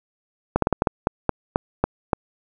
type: clicks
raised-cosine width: 1 ms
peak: -3 dBFS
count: 11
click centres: 0.56 / 0.623 / 0.671 / 0.727 / 0.821 / 0.872 / 1.071 / 1.293 / 1.559 / 1.84 / 2.132 s
effects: none